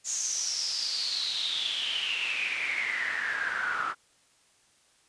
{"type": "noise with band-pass filter sweep", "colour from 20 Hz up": "pink", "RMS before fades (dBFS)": -31, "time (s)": [0.04, 3.95], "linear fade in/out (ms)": 50, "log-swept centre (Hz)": [6800, 1300], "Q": 9.1, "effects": ["white hiss -64 dBFS RMS until 5.08 s", "resampled to 22050 Hz"]}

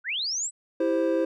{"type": "linear sweep", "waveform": "sine", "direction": "up", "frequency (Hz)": [1393, 8100], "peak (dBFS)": -26, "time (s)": [0.04, 0.51], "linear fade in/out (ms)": 50}
{"type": "chord", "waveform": "triangle", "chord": "C major", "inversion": "first", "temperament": "equal with one note detuned", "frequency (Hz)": [329.6, 394.3, 523.3], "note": ["E4", "G4", "C5"], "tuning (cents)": [0, 10, 0], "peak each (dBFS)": [-23, -28, -23], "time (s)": [0.8, 1.25], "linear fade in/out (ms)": 5}
{"effects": []}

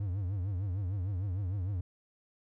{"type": "tone with vibrato", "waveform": "triangle", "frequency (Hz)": 95.1, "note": "F#2", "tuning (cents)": 48, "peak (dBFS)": -29, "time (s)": [0, 1.81], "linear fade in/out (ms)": 5, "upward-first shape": "triangle", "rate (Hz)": 6.6, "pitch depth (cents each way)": 190, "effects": []}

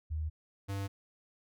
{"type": "tone pair in turn", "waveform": ["sine", "square"], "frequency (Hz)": [77.78, 98.72], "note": ["D#2", "G2"], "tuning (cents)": [0, 13], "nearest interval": "major third", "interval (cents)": 413, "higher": "second", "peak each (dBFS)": [-32, -35], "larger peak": "first", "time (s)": [[0.1, 0.3], [0.68, 0.88]], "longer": "neither", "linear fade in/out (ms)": 20, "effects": []}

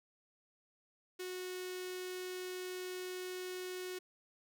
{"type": "tone with notch filter", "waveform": "sawtooth", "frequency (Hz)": 366.6, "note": "F#4", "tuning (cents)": -16, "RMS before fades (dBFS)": -43, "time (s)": [1.19, 3.99], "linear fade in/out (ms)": 10, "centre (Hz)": 840, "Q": 0.72, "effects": []}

